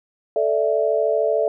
sine chord, A suspended fourth, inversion none, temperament just, 440 / 586.7 / 660 Hz, A4 / D5 / E5, 0 / -2 / +2 cents, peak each -21 dBFS, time 0.36-1.48 s, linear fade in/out 2 ms, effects none

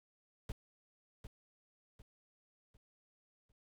brown noise with echo, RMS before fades -40 dBFS, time 0.49-0.52 s, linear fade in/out 2 ms, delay 750 ms, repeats 4, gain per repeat -8 dB, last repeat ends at 3.52 s, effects none

